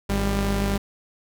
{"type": "tone pair together", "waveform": "sawtooth", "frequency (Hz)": [51.73, 198.6], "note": ["G#1", "G3"], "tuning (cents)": [-6, 23], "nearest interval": "octave + major seventh", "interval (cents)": 2329, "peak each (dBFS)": -20, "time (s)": [0.09, 0.78], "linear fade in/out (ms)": 10, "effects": []}